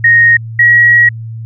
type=tone pair in turn; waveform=sine; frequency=1864.7 / 1907.2 Hz; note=A#6 / A#6; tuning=0 / +39 cents; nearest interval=unison; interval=39 cents; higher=second; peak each=-3 dBFS; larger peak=neither; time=0.04-0.37 / 0.59-1.09 s; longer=second; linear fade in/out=5 ms; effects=added 113 Hz sine -21 dBFS peak until 1.45 s